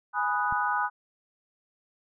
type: chord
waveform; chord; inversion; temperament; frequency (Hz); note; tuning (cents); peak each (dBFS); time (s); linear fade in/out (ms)
sine; G# minor seventh; none; equal; 830.6 / 987.8 / 1244.5 / 1480; G#5 / B5 / D#6 / F#6; 0 / 0 / 0 / 0; -30; 0.13-0.9; 50
type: click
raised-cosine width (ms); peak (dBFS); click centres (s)
5; -28; 0.525
effects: none